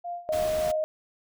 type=tone with tremolo; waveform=sine; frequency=698.5 Hz; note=F5; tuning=in tune; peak=-30 dBFS; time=0.04-0.77 s; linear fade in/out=10 ms; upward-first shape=sine; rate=3.5 Hz; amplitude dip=85%
type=tone; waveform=sine; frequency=622.3 Hz; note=D#5; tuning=in tune; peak=-24 dBFS; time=0.29-0.84 s; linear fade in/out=0 ms
type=noise; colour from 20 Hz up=pink; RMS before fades=-37 dBFS; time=0.32-0.72 s; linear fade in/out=10 ms
effects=none